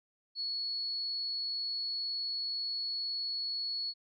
sine tone, 4381 Hz, C#8, 21 cents flat, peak -33 dBFS, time 0.35-3.94 s, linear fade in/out 50 ms, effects none

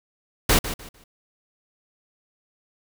pink noise with echo, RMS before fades -17 dBFS, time 0.49-0.59 s, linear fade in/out 5 ms, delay 150 ms, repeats 3, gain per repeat -12 dB, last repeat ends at 1.04 s, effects none

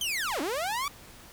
sawtooth linear two-way sweep, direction down then up, 3201 to 261.6 to 1178 Hz, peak -25 dBFS, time 0.01-0.88 s, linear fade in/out 2 ms, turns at 0.41 s, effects pink hiss -50 dBFS RMS until 1.32 s

